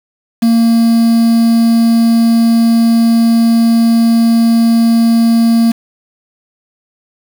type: tone with quantisation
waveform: triangle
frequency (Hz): 230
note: A#3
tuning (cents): -23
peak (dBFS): -4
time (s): 0.42-5.72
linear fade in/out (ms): 10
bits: 4
effects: none